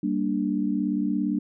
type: chord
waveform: sine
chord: G minor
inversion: none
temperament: equal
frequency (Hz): 196 / 233.1 / 293.7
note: G3 / Bb3 / D4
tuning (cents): 0 / 0 / 0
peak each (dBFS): -27 / -28 / -26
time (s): 0.03-1.39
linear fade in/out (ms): 5
effects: none